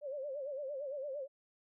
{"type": "tone with vibrato", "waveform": "sine", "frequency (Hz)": 558, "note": "C#5", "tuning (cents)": 11, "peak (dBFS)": -38, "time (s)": [0.01, 1.28], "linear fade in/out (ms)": 50, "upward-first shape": "sine", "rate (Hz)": 8.8, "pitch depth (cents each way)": 120, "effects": []}